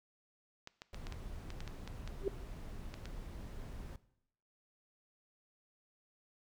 clicks, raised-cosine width 0.2 ms, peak -29 dBFS, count 12, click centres 0.674 / 0.819 / 0.945 / 1.069 / 1.124 / 1.504 / 1.605 / 1.677 / 1.876 / 2.076 / 2.941 / 3.056 s
brown noise, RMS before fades -46 dBFS, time 0.93-3.96 s, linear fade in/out 2 ms
sine tone with exponential growth, 392 Hz, G4, in tune, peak -27 dBFS, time 2.2-2.28 s, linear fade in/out 2 ms, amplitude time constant 16 ms
effects noise-tail reverb RT60 0.8 s tail -18 dB re dry

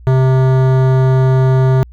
sine tone with hard clipping, 130.81 Hz, C3, in tune, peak -10 dBFS, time 0.07-1.83 s, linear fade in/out 0 ms, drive 16 dB, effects added 60 Hz sine -34 dBFS peak until 1.92 s

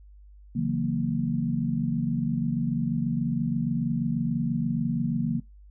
sine chord, F# dominant seventh, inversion second, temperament equal, 138.59 / 164.81 / 185 / 233.1 Hz, C#3 / E3 / F#3 / A#3, 0 / 0 / 0 / 0 cents, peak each -30 / -30 / -32 / -27 dBFS, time 0.55-5.4 s, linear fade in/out 10 ms, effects noise-tail reverb RT60 0.2 s tail -22 dB re dry + added 50 Hz sine -47 dBFS peak until 5.7 s

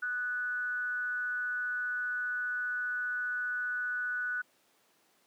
sine tone with frequency modulation, 1480 Hz, F#6, in tune, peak -31 dBFS, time 0.02-4.42 s, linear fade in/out 10 ms, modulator 245 Hz, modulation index 0.29, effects pink hiss -68 dBFS RMS until 5.26 s + high-pass 300 Hz 12 dB/octave

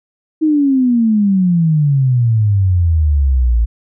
sine exponential sweep, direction down, 318.8 to 55 Hz, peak -9 dBFS, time 0.41-3.66 s, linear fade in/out 20 ms, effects none

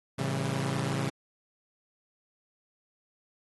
sawtooth chord, A dominant seventh, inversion none, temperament equal with one note detuned, 110 / 135.82 / 164.81 / 196 Hz, A2 / C#3 / E3 / G3, 0 / -35 / 0 / 0 cents, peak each -33 / -27 / -31 / -33 dBFS, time 0.18-1.1 s, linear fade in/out 10 ms, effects AAC 32 kbps

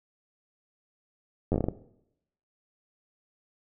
slowing click train, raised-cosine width 2 ms, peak -13 dBFS, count 8, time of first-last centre 1.52-1.685 s, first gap 10 ms, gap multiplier 1.28, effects noise-tail reverb RT60 0.8 s tail -17 dB re dry

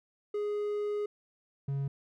triangle tone pair in turn, 415.3 / 138.59 Hz, G#4 / C#3, 0 / 0 cents, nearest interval octave + perfect fifth, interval 1900 cents, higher first, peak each -28 dBFS, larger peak neither, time 0.34-1.06 / 1.68-1.88 s, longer first, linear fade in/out 5 ms, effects none

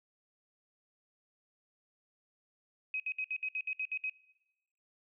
sine tone bursts, 2532 Hz, D#7, 30 cents sharp, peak -32 dBFS, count 10, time 2.94-4.097 s, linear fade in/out 2 ms, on 59 ms, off 63 ms, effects noise-tail reverb RT60 1.0 s tail -21 dB re dry

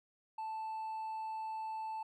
sine tone with hard clipping, 880 Hz, A5, in tune, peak -39 dBFS, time 0.38-2.03 s, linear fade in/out 5 ms, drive 2 dB, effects none

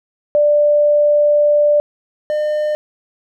sine / triangle tone pair in turn, 590 / 603.8 Hz, D5 / D5, +8 / +48 cents, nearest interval unison, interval 40 cents, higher second, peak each -9 / -13 dBFS, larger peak first, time 0.35-1.8 / 2.3-2.75 s, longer first, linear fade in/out 0 ms, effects none

